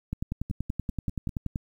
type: two click trains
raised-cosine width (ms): 5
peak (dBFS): -17 / -24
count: 16 / 5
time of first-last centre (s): 0.13-1.559 / 0.5-1.292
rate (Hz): 10.5 / 5.05
effects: 9-bit